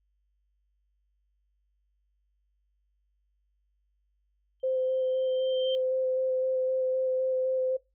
sine tone with exponential growth, 3136 Hz, G7, in tune, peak -32 dBFS, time 4.6-5.75 s, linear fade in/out 0 ms, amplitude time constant 250 ms
sine tone with vibrato, 518 Hz, C5, 17 cents flat, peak -25 dBFS, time 4.63-7.77 s, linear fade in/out 10 ms, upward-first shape square, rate 3.9 Hz, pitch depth 9 cents each way
effects noise-tail reverb RT60 0.2 s tail -20 dB re dry + added 50 Hz sine -70 dBFS peak until 7.94 s

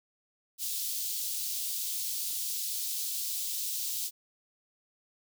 white high-pass noise, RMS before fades -34 dBFS, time 0.58-4.11 s, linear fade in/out 50 ms, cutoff 3500 Hz, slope 24 dB/octave, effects none

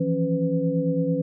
sine tone cluster, 162.8 / 171.8 / 274.4 / 502 Hz, E3 / F3 / C#4 / B4, -21 / -28 / -17 / +28 cents, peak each -26 dBFS, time 0-1.22 s, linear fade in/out 10 ms, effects none

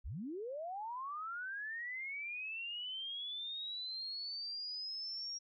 sine linear sweep, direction up, 34 to 5640 Hz, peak -40 dBFS, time 0.04-5.39 s, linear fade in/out 20 ms, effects none

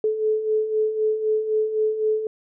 sine beating tone pair, 429.8 / 433.7 Hz, A4 / A4, -41 / -25 cents, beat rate 3.9 Hz, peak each -27 / -20 dBFS, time 0.04-2.27 s, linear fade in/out 2 ms, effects none

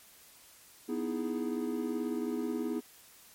triangle chord, E major seventh, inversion second, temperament equal, 246.9 / 311.1 / 329.6 / 415.3 Hz, B3 / D#4 / E4 / G#4, 0 / 0 / 0 / 0 cents, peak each -33 / -36 / -36 / -36 dBFS, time 0.88-2.81 s, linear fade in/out 20 ms, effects white hiss -57 dBFS RMS until 3.34 s + MP3 64 kbps

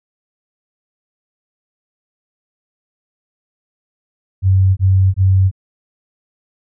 sine tone bursts, 95.1 Hz, F#2, 48 cents sharp, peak -8 dBFS, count 3, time 4.42-5.514 s, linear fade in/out 50 ms, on 350 ms, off 22 ms, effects none

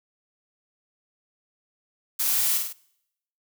blue noise with echo, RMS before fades -25 dBFS, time 2.19-2.58 s, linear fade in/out 10 ms, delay 50 ms, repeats 3, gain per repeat -4 dB, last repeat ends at 2.73 s, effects noise-tail reverb RT60 0.8 s tail -24 dB re dry

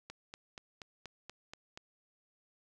click train, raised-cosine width 0.2 ms, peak -28 dBFS, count 8, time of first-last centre 0.1-1.775 s, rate 4.18 Hz, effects none

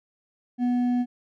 triangle tone with hard clipping, 245.5 Hz, B3, 10 cents flat, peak -22 dBFS, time 0.58-1.06 s, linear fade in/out 50 ms, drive 8 dB, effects none

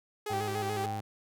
sawtooth tone with vibrato, 404.4 Hz, G#4, 46 cents flat, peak -30 dBFS, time 0.26-0.86 s, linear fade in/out 5 ms, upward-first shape square, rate 6.9 Hz, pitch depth 69 cents each way
sine tone with tremolo, 784 Hz, G5, in tune, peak -33 dBFS, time 0.29-1 s, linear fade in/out 5 ms, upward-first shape sine, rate 3.8 Hz, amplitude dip 45%
sawtooth tone, 104.7 Hz, G#2, 15 cents sharp, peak -32 dBFS, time 0.3-1.01 s, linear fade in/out 10 ms
effects none

